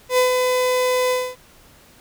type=tone with ADSR envelope; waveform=35% pulse; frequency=504 Hz; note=B4; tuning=35 cents sharp; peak=-11 dBFS; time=0.09-1.36 s; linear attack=89 ms; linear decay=120 ms; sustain=-4 dB; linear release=250 ms; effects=pink hiss -50 dBFS RMS until 2 s